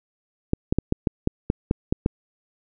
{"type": "clicks", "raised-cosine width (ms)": 3, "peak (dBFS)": -6, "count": 10, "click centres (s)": [0.534, 0.725, 0.786, 0.924, 1.072, 1.274, 1.501, 1.711, 1.925, 2.061], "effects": []}